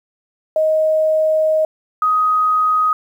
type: tone pair in turn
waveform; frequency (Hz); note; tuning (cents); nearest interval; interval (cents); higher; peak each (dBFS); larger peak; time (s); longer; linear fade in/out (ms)
sine; 627 / 1254; D#5 / D#6; +13 / +13; octave; 1200; second; -12; neither; 0.56-1.65 / 2.02-2.93; first; 2
effects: 8-bit